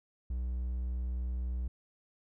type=tone; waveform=triangle; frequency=61.74 Hz; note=B1; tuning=in tune; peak=-30 dBFS; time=0.3-1.68 s; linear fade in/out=5 ms; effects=none